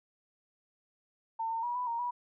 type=tone with pitch steps; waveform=sine; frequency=902 / 909 / 964 / 991 / 931 / 973 Hz; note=A5 / A#5 / B5 / B5 / A#5 / B5; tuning=+43 / -44 / -42 / +6 / -2 / -26 cents; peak=-31 dBFS; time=1.39-2.11 s; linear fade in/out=10 ms; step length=120 ms; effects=none